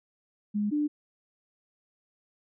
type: tone pair in turn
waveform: sine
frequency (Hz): 207.7 / 296.7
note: G#3 / D4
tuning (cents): 0 / +18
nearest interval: tritone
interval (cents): 618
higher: second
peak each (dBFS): -25 / -24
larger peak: second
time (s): 0.54-0.71 / 0.71-0.88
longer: neither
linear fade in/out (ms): 20
effects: none